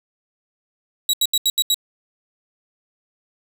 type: tone bursts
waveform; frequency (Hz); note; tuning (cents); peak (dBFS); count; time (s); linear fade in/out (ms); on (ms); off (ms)
sawtooth; 3870; B7; -36; -12; 6; 1.09-1.744; 2; 44; 78
effects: none